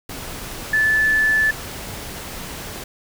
sine tone in noise, 1743 Hz, A6, 17 cents flat, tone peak -14 dBFS, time 0.73-1.51 s, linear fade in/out 5 ms, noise pink, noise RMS -32 dBFS, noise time 0.09-2.84 s, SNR +15 dB, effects none

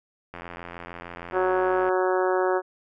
click train, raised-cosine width 0.5 ms, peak -22 dBFS, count 135, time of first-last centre 0.34-1.889 s, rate 86.5 Hz
harmonic tone, 185 Hz, F#3, in tune, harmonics 2 / 3 / 4 / 5 / 6 / 7 / 8 / 9, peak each -23 / -27 / -29 / -31 / -33 / -34 / -35 / -36 dBFS, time 1.32-2.62 s, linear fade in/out 50 ms
effects none

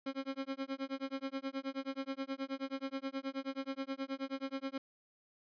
30% pulse tone with tremolo, 270 Hz, C#4, 45 cents flat, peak -32 dBFS, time 0.06-4.78 s, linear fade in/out 5 ms, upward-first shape sine, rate 9.4 Hz, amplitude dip 100%, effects resampled to 11025 Hz

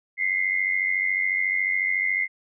sine tone pair together, 2039 / 2133 Hz, C7 / C7, -45 / +33 cents, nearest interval minor second, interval 78 cents, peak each -24 dBFS, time 0.17-2.28 s, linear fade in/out 50 ms, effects none

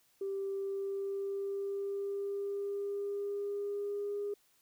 sine tone with pitch glide, 392 to 408.2 Hz, G4 to G#4, 0 to -30 cents, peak -33 dBFS, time 0.21-4.34 s, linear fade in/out 5 ms, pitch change +70 cents, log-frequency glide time 0.5-4.2 s, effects tanh soft clip ceiling -29 dBFS + white hiss -70 dBFS RMS until 4.61 s

